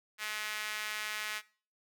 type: tone with high-pass filter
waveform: sawtooth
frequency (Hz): 213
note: G#3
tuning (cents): +44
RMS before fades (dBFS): -38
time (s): 0.18-1.42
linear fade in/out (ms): 50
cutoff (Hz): 1800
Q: 1.7
effects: noise-tail reverb RT60 0.4 s tail -20 dB re dry